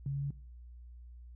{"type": "tone with pitch steps", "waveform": "sine", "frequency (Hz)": [138.59, 139.72, 140.85], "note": ["C#3", "C#3", "C#3"], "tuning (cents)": [0, 14, 28], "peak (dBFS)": -32, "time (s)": [0.06, 0.306], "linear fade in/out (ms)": 2, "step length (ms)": 82, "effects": ["noise-tail reverb RT60 0.5 s tail -20 dB re dry", "added 60 Hz sine -48 dBFS peak until 1.35 s"]}